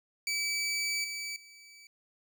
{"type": "tone with level steps", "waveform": "20% pulse", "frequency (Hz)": 2300, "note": "D7", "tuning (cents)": -37, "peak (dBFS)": [-25, -31, -47], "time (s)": [0.27, 1.87], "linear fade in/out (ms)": 2, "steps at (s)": [1.04, 1.36], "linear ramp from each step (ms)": 2, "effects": []}